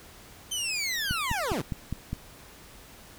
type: linear sweep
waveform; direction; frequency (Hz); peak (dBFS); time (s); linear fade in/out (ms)
20% pulse; down; 3125 to 98; -23; 0.51-1.62; 10
type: click train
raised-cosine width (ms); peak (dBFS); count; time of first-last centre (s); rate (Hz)
5; -18; 6; 1.11-2.13; 4.9
effects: pink hiss -50 dBFS RMS until 3.18 s

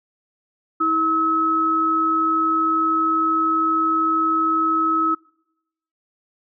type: tone pair together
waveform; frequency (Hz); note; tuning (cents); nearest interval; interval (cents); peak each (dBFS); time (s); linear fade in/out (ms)
sine; 321.7 / 1288.9; E4 / E6; -42 / -39; 2 octaves; 2403; -23 / -17; 0.8-5.15; 10
effects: noise-tail reverb RT60 0.9 s tail -26 dB re dry

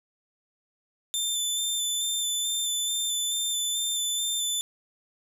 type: tone with vibrato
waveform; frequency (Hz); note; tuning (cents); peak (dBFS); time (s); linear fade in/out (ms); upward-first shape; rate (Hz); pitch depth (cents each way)
20% pulse; 3548; A7; +14; -20; 1.14-4.61; 0; square; 2.3; 15
effects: none

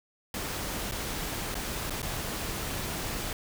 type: noise with dropouts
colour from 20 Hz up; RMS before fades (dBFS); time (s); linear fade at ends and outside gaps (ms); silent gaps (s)
pink; -34; 0.34-3.33; 2; 0.913-0.92 / 1.544-1.552 / 1.898-1.905 / 2.019-2.028
effects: none

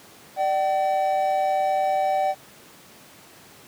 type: tone pair together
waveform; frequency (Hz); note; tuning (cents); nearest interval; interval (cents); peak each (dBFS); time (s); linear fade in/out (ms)
triangle; 595 / 764.3; D5 / G5; +22 / -44; major third; 434; -23 / -19; 0.36-2.35; 50
effects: pink hiss -48 dBFS RMS until 3.67 s + high-pass 150 Hz 12 dB/octave

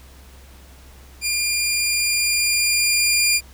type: tone with level ramp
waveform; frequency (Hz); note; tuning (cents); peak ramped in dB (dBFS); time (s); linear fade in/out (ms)
15% pulse; 2405; D7; +41; -13 to -8; 1.21-3.41; 50
effects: added 66 Hz sine -43 dBFS peak until 3.53 s + pink hiss -49 dBFS RMS until 3.53 s

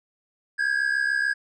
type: tone pair together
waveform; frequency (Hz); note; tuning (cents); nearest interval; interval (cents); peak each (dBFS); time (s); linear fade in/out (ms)
triangle; 1603.1 / 1670; G6 / G#6; +38 / +9; minor second; 71; -23 / -22; 0.58-1.34; 20
effects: resampled to 24000 Hz

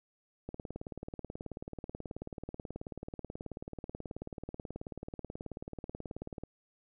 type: click train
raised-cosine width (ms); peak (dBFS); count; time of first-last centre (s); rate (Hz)
2; -27; 111; 0.49-6.436; 18.5
effects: none

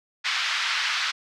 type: band-pass noise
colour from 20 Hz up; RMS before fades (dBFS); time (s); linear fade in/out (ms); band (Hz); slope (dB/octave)
pink; -26; 0.24-1.12; 20; 1300 to 4900; 24
effects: none

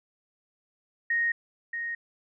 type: tone with echo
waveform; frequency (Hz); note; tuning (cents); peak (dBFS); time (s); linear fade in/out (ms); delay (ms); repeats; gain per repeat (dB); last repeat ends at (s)
sine; 1864.7; A#6; 0; -23; 1.1-1.32; 5; 630; 1; -7; 1.95
effects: none

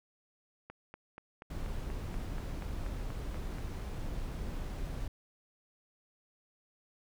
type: click train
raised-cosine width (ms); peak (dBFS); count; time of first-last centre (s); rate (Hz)
0.5; -31; 13; 0.7-3.585; 4.16
type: noise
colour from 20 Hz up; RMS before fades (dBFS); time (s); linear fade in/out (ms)
brown; -38; 1.5-5.08; 5
effects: none

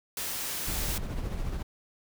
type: noise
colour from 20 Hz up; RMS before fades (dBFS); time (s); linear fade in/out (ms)
white; -34; 0.17-0.98; 2
type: noise with tremolo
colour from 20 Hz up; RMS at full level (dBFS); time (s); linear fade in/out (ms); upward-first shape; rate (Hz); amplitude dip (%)
brown; -31; 0.67-1.63; 10; sine; 14; 40
effects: none

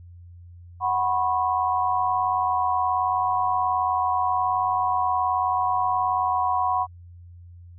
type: chord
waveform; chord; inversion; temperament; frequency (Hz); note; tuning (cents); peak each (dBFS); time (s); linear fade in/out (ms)
sine; F# suspended fourth; none; equal with one note detuned; 740 / 987.8 / 1086.5; F#5 / B5 / C#6; 0 / 0 / -35; -24 / -24 / -26; 0.8-6.87; 50
effects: added 87 Hz sine -42 dBFS peak until 7.78 s

